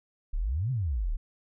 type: exponential two-way sweep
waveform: sine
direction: up then down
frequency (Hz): 30.87 to 136.8 to 30.87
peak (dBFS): -26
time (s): 0.33-1.17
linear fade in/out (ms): 10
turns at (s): 0.71
effects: none